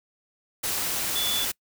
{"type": "tone in noise", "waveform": "sine", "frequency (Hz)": 3457, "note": "A7", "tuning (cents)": -31, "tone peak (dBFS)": -26, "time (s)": [1.15, 1.45], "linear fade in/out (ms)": 10, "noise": "white", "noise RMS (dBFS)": -28, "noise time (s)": [0.63, 1.52], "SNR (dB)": -1, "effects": ["noise-tail reverb RT60 0.1 s tail -25 dB re dry"]}